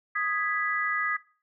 sine chord, G# minor, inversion second, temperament equal, 1244.5 / 1661.2 / 1975.5 Hz, D#6 / G#6 / B6, 0 / 0 / 0 cents, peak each -30 dBFS, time 0.15-1.17 s, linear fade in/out 10 ms, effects noise-tail reverb RT60 0.4 s tail -19 dB re dry

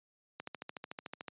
click train, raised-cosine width 0.3 ms, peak -25 dBFS, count 13, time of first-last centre 0.4-1.282 s, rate 13.6 Hz, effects high-pass 150 Hz 12 dB/octave + resampled to 8000 Hz

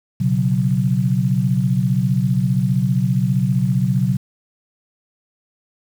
sine chord, B suspended second, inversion none, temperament equal, 123.47 / 138.59 / 185 Hz, B2 / C#3 / F#3, 0 / 0 / 0 cents, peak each -19 dBFS, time 0.2-4.17 s, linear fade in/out 10 ms, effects 7-bit

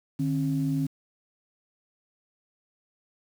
sine tone pair together, 151.32 / 270 Hz, D#3 / C#4, -48 / -45 cents, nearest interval minor seventh, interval 1003 cents, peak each -26 dBFS, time 0.19-0.87 s, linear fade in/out 10 ms, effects tanh soft clip ceiling -16 dBFS + 8-bit

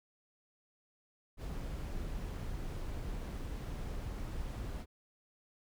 brown noise, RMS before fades -40 dBFS, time 1.37-4.86 s, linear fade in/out 50 ms, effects none

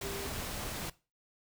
sine tone in noise, 396.5 Hz, G4, 20 cents sharp, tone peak -41 dBFS, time 0.03-0.27 s, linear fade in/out 5 ms, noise pink, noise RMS -39 dBFS, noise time 0.01-0.9 s, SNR -5 dB, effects noise-tail reverb RT60 0.3 s tail -19 dB re dry

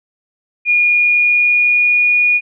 sine tone with pitch glide, 2434 to 2448 Hz, D#7 to D#7, -39 to -29 cents, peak -9 dBFS, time 0.65-2.41 s, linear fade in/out 50 ms, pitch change +10 cents, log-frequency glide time 0.84-2.19 s, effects none

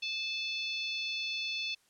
harmonic tone, 872 Hz, A5, 16 cents flat, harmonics 3 / 4 / 5 / 6 / 7, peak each -36 / -38 / -40 / -48 / -54 dBFS, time 0.02-1.75 s, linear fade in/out 10 ms, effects white hiss -69 dBFS RMS until 1.89 s + low-pass 10000 Hz 12 dB/octave

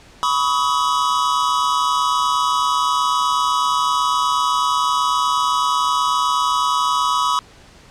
square tone cluster, 991 / 1119 / 1270 Hz, B5 / C#6 / D#6, +6 / +16 / +35 cents, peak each -21 dBFS, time 0.23-7.39 s, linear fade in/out 0 ms, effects pink hiss -46 dBFS RMS until 7.9 s + low-pass 7000 Hz 12 dB/octave

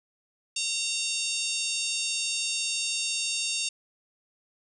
harmonic tone, 918 Hz, A#5, 27 cents flat, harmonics 3 / 4 / 5 / 6 / 7 / 8 / 9 / 10, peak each -33 / -34 / -35 / -36 / -36 / -37 / -38 / -38 dBFS, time 0.56-3.69 s, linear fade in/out 5 ms, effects none

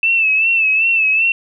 sine tone with vibrato, 2637 Hz, E7, in tune, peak -11 dBFS, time 0.03-1.32 s, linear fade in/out 2 ms, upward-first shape sine, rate 2.6 Hz, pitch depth 58 cents each way, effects none

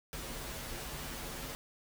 pink noise with comb filter, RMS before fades -42 dBFS, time 0.13-1.55 s, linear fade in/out 0 ms, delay 10 ms, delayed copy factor -0.95, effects none

